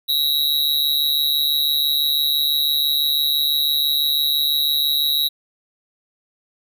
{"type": "tone with amplitude modulation", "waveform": "square", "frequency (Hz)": 3863, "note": "B7", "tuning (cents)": -39, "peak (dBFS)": -13, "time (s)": [0.08, 5.29], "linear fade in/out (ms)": 20, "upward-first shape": "sine", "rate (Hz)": 146, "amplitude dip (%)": 95, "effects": []}